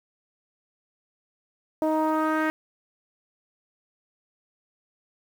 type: tone with low-pass filter sweep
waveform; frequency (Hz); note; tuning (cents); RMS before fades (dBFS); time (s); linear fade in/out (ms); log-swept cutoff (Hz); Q
sawtooth; 312.7; D#4; +9; -24; 1.82-2.5; 0; 740 to 1800; 3
effects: 8-bit